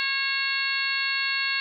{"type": "harmonic tone with a mistuned harmonic", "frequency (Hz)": 546, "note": "C#5", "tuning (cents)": -26, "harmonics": [2, 3, 4, 5, 6, 7, 8], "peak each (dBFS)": [-37, -29, -30, -29, -38, -36, -30], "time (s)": [0, 1.6], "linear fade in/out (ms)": 0, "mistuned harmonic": 6, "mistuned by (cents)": 51, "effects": []}